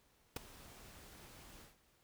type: noise with ADSR envelope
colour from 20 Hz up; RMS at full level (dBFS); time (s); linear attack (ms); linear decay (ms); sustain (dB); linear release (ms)
pink; -37; 0.36-1.76; 5; 10; -20; 140
effects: pink hiss -72 dBFS RMS until 2.03 s